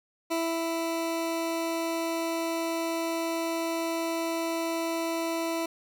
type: tone with ADSR envelope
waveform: 20% pulse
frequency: 330.7 Hz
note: E4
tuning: 6 cents sharp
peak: -21 dBFS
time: 0.3-5.66 s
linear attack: 18 ms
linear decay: 270 ms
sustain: -2 dB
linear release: 5 ms
effects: none